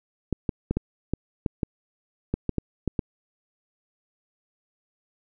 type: clicks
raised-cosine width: 3 ms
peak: -11 dBFS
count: 12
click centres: 0.327 / 0.492 / 0.71 / 0.77 / 1.136 / 1.462 / 1.632 / 2.34 / 2.493 / 2.583 / 2.877 / 2.992 s
effects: none